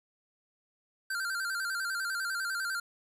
square tone with vibrato, 1472 Hz, F#6, 9 cents flat, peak -32 dBFS, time 1.1-2.8 s, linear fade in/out 5 ms, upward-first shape square, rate 10 Hz, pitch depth 90 cents each way, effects resampled to 32000 Hz + 10-bit

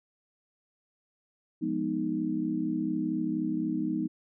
sine chord, F half-diminished seventh, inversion none, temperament equal, 174.61 / 207.7 / 246.9 / 311.1 Hz, F3 / Ab3 / Cb4 / Eb4, 0 / 0 / 0 / 0 cents, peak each -36 / -35 / -33 / -30 dBFS, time 1.61-4.08 s, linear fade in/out 20 ms, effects none

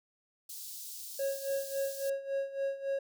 white high-pass noise, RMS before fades -44 dBFS, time 0.49-2.1 s, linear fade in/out 5 ms, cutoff 4100 Hz, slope 24 dB/octave
triangle tone with tremolo, 548 Hz, C#5, 20 cents flat, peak -27 dBFS, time 1.19-2.99 s, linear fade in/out 5 ms, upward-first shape sine, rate 3.6 Hz, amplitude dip 80%
effects none

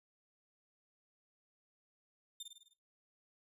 sawtooth tone with echo, 3601 Hz, A7, 39 cents sharp, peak -40 dBFS, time 2.4-2.43 s, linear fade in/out 5 ms, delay 51 ms, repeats 6, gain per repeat -4 dB, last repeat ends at 2.736 s, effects noise-tail reverb RT60 0.3 s tail -18 dB re dry + resampled to 32000 Hz

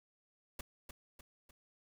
pink noise with echo, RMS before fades -42 dBFS, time 0.59-0.61 s, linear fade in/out 5 ms, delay 300 ms, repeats 3, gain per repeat -6 dB, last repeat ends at 1.51 s, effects none

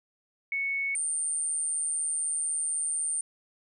sine tone pair in turn, 2212 / 8922 Hz, C#7 / C#9, -4 / +10 cents, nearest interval 2 octaves, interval 2414 cents, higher second, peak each -27 dBFS, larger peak neither, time 0.52-0.95 / 0.95-3.21 s, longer second, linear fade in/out 2 ms, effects none

